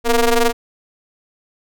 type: ring-modulated tone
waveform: sawtooth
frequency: 236.2 Hz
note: A#3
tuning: 23 cents sharp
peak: -5 dBFS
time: 0.04-0.53 s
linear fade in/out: 50 ms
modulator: 225 Hz
effects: none